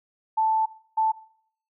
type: tone bursts at uneven times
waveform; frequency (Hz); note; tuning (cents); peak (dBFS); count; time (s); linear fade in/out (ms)
sine; 880; A5; 0; -19; 2; 0.37-0.66 / 0.97-1.12; 10
effects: noise-tail reverb RT60 0.6 s tail -20 dB re dry